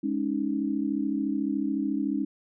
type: chord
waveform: sine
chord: Ab suspended fourth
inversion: none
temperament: equal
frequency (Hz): 207.7 / 277.2 / 311.1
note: Ab3 / Db4 / Eb4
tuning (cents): 0 / 0 / 0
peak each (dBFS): -31 / -28 / -30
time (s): 0.03-2.25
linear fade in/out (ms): 10
effects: none